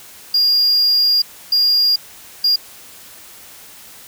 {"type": "tone bursts at uneven times", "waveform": "triangle", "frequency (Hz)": 4822, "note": "D8", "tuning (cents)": 45, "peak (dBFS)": -10, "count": 3, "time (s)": [[0.34, 1.22], [1.52, 1.96], [2.44, 2.56]], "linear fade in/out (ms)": 5, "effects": ["white hiss -40 dBFS RMS until 4.07 s"]}